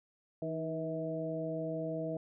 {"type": "harmonic tone with a mistuned harmonic", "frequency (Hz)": 161.3, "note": "E3", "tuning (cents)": -37, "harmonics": [1, 2, 3, 4], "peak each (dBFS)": [-40, -40, -41, -38], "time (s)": [0.42, 2.17], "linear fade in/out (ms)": 2, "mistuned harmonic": 2, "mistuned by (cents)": -42, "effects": []}